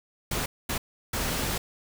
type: noise bursts at uneven times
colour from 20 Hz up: pink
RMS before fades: -29 dBFS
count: 3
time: 0.31-0.46 / 0.69-0.78 / 1.13-1.58 s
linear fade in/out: 5 ms
effects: none